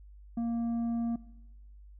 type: tone with tanh clipping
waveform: sine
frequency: 233 Hz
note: A#3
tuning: 1 cent flat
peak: -30 dBFS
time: 0.37-1.16 s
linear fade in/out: 5 ms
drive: 6 dB
effects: noise-tail reverb RT60 1.0 s tail -20 dB re dry + added 50 Hz sine -49 dBFS peak until 1.99 s